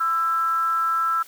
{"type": "tone with frequency modulation", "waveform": "sine", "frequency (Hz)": 1329, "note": "E6", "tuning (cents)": 14, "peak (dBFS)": -19, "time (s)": [0, 1.23], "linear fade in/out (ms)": 10, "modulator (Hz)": 301, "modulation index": 0.32, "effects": ["white hiss -48 dBFS RMS until 1.27 s", "high-pass 300 Hz 12 dB/octave"]}